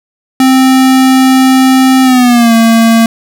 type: tone with pitch glide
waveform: square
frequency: 261.6 to 227.7 Hz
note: C4 to A#3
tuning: 0 to -40 cents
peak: -4 dBFS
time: 0.4-3.06 s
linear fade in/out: 2 ms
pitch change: -240 cents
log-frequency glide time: 2.03-2.54 s
effects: none